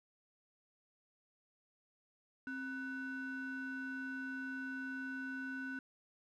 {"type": "ring-modulated tone", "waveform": "triangle", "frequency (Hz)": 614, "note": "D#5", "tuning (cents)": -23, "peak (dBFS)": -35, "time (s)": [2.47, 5.79], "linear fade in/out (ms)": 2, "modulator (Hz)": 879, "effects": []}